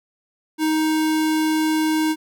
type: tone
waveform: square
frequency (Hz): 313.1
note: D#4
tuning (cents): +11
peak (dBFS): -18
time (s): 0.58-2.16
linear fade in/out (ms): 50
effects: none